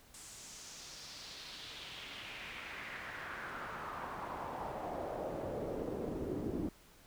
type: noise with band-pass filter sweep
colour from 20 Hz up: brown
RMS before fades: -43 dBFS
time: 0.14-6.69 s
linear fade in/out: 2 ms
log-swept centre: 8200 to 290 Hz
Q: 2.4
effects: pink hiss -62 dBFS RMS until 7.06 s